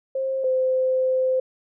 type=tone pair in turn; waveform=sine; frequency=531 / 517.4 Hz; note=C5 / C5; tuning=+25 / -19 cents; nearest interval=unison; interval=44 cents; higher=first; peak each=-22 / -18 dBFS; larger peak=second; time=0.15-0.44 / 0.44-1.4 s; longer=second; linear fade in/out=5 ms; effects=none